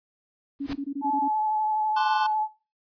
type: noise with exponential growth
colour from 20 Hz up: pink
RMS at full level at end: -31 dBFS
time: 0.59-0.73 s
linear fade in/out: 0 ms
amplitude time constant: 30 ms
type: tone bursts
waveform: sine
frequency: 280 Hz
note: C#4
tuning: 18 cents sharp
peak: -27 dBFS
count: 8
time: 0.6-1.284 s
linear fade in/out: 10 ms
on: 68 ms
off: 20 ms
type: tone with vibrato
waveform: sine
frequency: 860 Hz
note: A5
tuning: 40 cents flat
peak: -23 dBFS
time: 1.01-2.48 s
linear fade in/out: 50 ms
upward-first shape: sine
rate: 12 Hz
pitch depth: 19 cents each way
type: chord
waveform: square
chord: D dominant seventh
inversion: second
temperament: equal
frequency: 880 / 1046.5 / 1174.7 / 1480 Hz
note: A5 / C6 / D6 / F#6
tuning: 0 / 0 / 0 / 0 cents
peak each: -33 / -30 / -36 / -32 dBFS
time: 1.96-2.27 s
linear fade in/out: 10 ms
effects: noise-tail reverb RT60 0.3 s tail -18 dB re dry + resampled to 11025 Hz